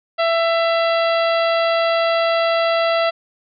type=harmonic tone with a mistuned harmonic; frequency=666 Hz; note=E5; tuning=18 cents sharp; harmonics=1 / 2 / 3 / 4 / 5 / 6 / 7; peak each=-16 / -22 / -26 / -28 / -30 / -32 / -33 dBFS; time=0.18-3.11 s; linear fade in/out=20 ms; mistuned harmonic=4; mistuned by=+32 cents; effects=none